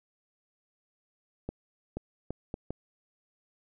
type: accelerating click train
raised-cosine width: 2 ms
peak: -21 dBFS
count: 5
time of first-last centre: 1.49-2.706 s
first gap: 480 ms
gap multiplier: 0.7
effects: none